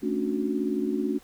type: chord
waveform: sine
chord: D major seventh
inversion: second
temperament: just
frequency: 220.2 / 275.3 / 293.7 / 367.1 Hz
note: A3 / C#4 / D4 / F#4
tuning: +2 / -12 / 0 / -14 cents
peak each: -30 dBFS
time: 0.02-1.19 s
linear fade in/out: 20 ms
effects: pink hiss -55 dBFS RMS until 1.23 s